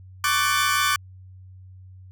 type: chord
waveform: sawtooth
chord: D major seventh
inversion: third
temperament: equal with one note detuned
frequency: 1108.7 / 1174.7 / 1507.6 / 1760 Hz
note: C#6 / D6 / F#6 / A6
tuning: 0 / 0 / +32 / 0 cents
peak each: -23 / -19 / -21 / -25 dBFS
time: 0.24-0.96 s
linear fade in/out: 2 ms
effects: added 93 Hz sine -42 dBFS peak until 2.11 s